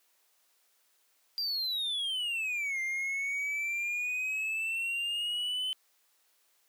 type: exponential two-way sweep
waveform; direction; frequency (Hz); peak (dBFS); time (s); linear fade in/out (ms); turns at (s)
triangle; down then up; 4799 to 2093 to 3056; -29; 1.38-5.73; 0; 2.8
effects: white hiss -70 dBFS RMS until 6.68 s + high-pass 400 Hz 12 dB/octave